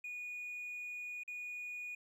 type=tone with dropouts; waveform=triangle; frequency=2457 Hz; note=D#7; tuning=22 cents flat; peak=-39 dBFS; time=0.04-1.95 s; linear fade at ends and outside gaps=5 ms; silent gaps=1.235-1.277 s; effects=tanh soft clip ceiling -36 dBFS